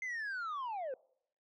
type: linear sweep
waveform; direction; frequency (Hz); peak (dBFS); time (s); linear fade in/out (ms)
sine; down; 2093 to 490.8; -34; 0.02-0.94; 2
effects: noise-tail reverb RT60 0.7 s tail -26 dB re dry + tanh soft clip ceiling -36 dBFS